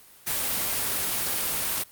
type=noise; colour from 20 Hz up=white; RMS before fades=-27 dBFS; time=0.26-1.84 s; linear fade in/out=20 ms; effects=white hiss -52 dBFS RMS until 1.91 s + Opus 32 kbps